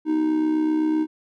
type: tone with amplitude modulation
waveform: triangle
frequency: 311.1 Hz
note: D#4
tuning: in tune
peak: -14 dBFS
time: 0.05-1.07 s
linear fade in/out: 50 ms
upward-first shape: sine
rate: 67.9 Hz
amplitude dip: 55%
effects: none

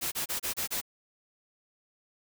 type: noise bursts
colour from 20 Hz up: white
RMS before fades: -32 dBFS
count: 6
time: 0.01-0.815 s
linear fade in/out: 20 ms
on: 110 ms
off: 29 ms
effects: none

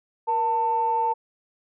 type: tone pair together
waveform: sine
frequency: 473.6 / 894 Hz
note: A#4 / A5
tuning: +27 / +27 cents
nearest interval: major seventh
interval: 1100 cents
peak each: -29 / -20 dBFS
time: 0.27-1.14 s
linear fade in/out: 20 ms
effects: tanh soft clip ceiling -13 dBFS

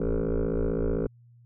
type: tone with frequency modulation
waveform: sine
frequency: 220.8 Hz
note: A3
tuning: 6 cents sharp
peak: -21 dBFS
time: 0-1.07 s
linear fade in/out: 5 ms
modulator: 55.7 Hz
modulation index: 4.9
effects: tanh soft clip ceiling -23 dBFS + added 119 Hz sine -52 dBFS peak until 1.45 s

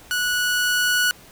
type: tone with level ramp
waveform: sawtooth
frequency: 1470 Hz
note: F#6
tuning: 12 cents flat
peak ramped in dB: -17 to -13 dBFS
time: 0.11-1.11 s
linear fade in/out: 0 ms
effects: pink hiss -47 dBFS RMS until 1.31 s

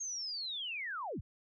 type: linear sweep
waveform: sine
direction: down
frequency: 6540 to 30.87 Hz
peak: -37 dBFS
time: 0-1.21 s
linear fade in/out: 10 ms
effects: none

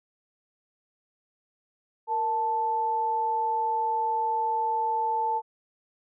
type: tone pair together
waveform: sine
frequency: 466.2 / 880 Hz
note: A#4 / A5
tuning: 0 / 0 cents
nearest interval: major seventh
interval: 1100 cents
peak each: -34 / -24 dBFS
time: 2.07-5.42 s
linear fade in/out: 50 ms
effects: none

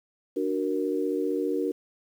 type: chord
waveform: sine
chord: D augmented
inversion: none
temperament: equal with one note detuned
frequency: 295 / 370 / 466.2 Hz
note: D4 / F#4 / A#4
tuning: +8 / 0 / 0 cents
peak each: -29 dBFS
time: 0.36-1.72 s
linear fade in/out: 10 ms
effects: 9-bit

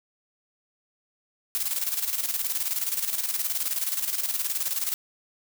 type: noise with tremolo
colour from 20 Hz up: blue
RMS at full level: -26 dBFS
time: 1.55-4.94 s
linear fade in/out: 0 ms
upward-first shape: square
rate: 19 Hz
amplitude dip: 60%
effects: none

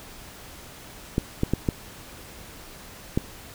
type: clicks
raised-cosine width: 3 ms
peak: -8 dBFS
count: 5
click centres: 1.181 / 1.434 / 1.536 / 1.688 / 3.175 s
effects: pink hiss -44 dBFS RMS until 3.54 s

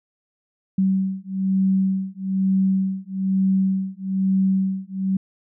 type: beating tone pair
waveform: sine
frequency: 190.6 / 191.7 Hz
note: G3 / G3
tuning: -48 / -38 cents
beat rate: 1.1 Hz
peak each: -21 dBFS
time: 0.78-5.17 s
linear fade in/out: 5 ms
effects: none

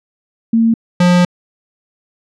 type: tone pair in turn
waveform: sine / square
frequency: 227.6 / 177.59 Hz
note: A#3 / F3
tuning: -41 / +29 cents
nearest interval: major third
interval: 430 cents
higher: first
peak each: -8 dBFS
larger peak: neither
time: 0.53-0.74 / 1-1.25 s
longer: second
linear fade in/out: 5 ms
effects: low-pass 6000 Hz 12 dB/octave

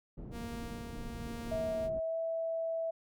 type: low-pass noise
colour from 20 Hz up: pink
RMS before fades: -44 dBFS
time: 0.17-2 s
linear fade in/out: 10 ms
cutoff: 330 Hz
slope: 12 dB/octave
type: tone with tremolo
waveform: sawtooth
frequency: 233.7 Hz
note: A#3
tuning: 5 cents sharp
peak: -37 dBFS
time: 0.31-1.9 s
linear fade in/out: 50 ms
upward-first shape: sine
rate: 1.1 Hz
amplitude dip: 35%
type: tone with pitch glide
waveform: sine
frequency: 647 to 656.4 Hz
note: E5 to E5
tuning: -32 to -8 cents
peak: -32 dBFS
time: 1.51-2.91 s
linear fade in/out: 10 ms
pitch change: +24 cents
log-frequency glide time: 1.99-2.17 s
effects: none

